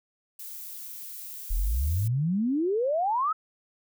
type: noise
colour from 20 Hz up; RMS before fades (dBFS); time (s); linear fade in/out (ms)
violet; -40; 0.39-2.08; 5
type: exponential sweep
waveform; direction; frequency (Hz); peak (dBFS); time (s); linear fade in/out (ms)
sine; up; 36.71 to 1325; -23; 1.5-3.33; 10
effects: none